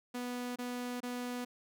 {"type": "tone bursts", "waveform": "sawtooth", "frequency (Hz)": 246, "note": "B3", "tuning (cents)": -7, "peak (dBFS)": -33, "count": 3, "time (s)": [0.14, 1.45], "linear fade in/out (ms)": 10, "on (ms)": 420, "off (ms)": 25, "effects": []}